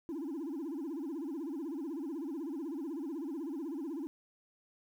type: tone with vibrato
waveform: sine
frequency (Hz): 303.4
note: D#4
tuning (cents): -44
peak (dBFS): -34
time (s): 0.09-4.07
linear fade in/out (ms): 0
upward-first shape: sine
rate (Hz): 16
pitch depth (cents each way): 230
effects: tanh soft clip ceiling -35 dBFS + 11-bit